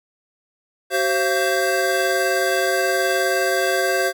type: tone cluster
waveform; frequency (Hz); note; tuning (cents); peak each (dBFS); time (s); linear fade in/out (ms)
square; 379.8 / 531 / 684 / 1574; F#4 / C5 / F5 / G6; +45 / +25 / -36 / +7; -24; 0.9-4.13; 50
effects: none